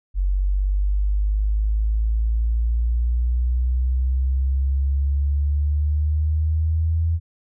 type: exponential sweep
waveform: sine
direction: up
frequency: 46.54 to 83 Hz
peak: -17 dBFS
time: 0.14-7.2 s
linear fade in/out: 50 ms
effects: none